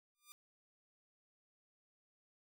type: tone with exponential growth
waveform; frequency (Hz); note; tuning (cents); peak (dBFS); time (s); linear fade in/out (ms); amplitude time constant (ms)
5% pulse; 1200; D6; +37; -39; 0.15-0.32; 0; 35
effects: none